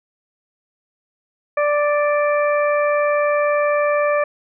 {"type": "harmonic tone", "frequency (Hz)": 587.3, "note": "D5", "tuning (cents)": 0, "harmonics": [1, 2, 3, 4], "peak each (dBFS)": [-16, -22, -26, -28], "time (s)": [1.57, 4.24], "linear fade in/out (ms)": 5, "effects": []}